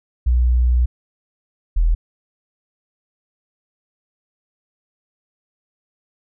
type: tone pair in turn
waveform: sine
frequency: 61.1 / 40.78 Hz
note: B1 / E1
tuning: -18 / -18 cents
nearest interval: perfect fifth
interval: 700 cents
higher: first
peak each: -12 dBFS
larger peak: neither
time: 0.26-0.86 / 1.76-1.95 s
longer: first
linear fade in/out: 10 ms
effects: none